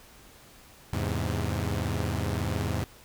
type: chord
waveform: sawtooth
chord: E augmented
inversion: none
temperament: equal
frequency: 82.41 / 103.83 / 130.81 Hz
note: E2 / G#2 / B#2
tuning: 0 / 0 / 0 cents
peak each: -27 / -27 / -30 dBFS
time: 0.93-2.84 s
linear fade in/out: 0 ms
effects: pink hiss -53 dBFS RMS until 3.04 s